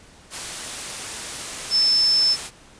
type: tone in noise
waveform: sine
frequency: 5274 Hz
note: E8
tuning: in tune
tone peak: -15 dBFS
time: 1.7-2.37 s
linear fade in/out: 50 ms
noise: white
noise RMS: -31 dBFS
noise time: 0.3-2.51 s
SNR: +13 dB
effects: pink hiss -49 dBFS RMS until 2.79 s + resampled to 22050 Hz